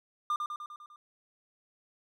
triangle tone with echo, 1200 Hz, D6, 37 cents sharp, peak -25 dBFS, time 0.3-0.36 s, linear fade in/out 2 ms, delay 100 ms, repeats 6, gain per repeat -4 dB, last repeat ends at 0.96 s, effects none

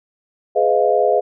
sine chord, F half-diminished seventh, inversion first, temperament just, 419.1 / 502.9 / 628.6 / 698.5 Hz, Ab4 / Cb5 / Eb5 / F5, +16 / +31 / +18 / 0 cents, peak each -18 dBFS, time 0.55-1.21 s, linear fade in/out 20 ms, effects none

